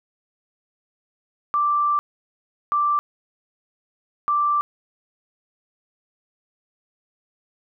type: tone bursts at uneven times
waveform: sine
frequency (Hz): 1174.7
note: D6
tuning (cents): 0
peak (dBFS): -17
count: 3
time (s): 1.54-1.99 / 2.72-2.99 / 4.28-4.61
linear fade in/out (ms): 0
effects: none